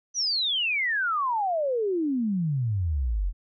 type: exponential sweep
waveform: sine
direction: down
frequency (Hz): 6080 to 40.95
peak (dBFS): -23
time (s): 0.14-3.33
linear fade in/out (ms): 50
effects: none